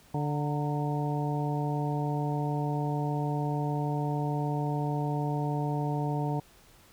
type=harmonic tone with a mistuned harmonic; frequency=146.7 Hz; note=D3; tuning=2 cents flat; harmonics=1 / 2 / 3 / 4 / 5 / 6; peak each=-29 / -35 / -38 / -42 / -37 / -38 dBFS; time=0.14-6.4 s; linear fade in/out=5 ms; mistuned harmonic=6; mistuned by=+71 cents; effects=pink hiss -58 dBFS RMS until 6.92 s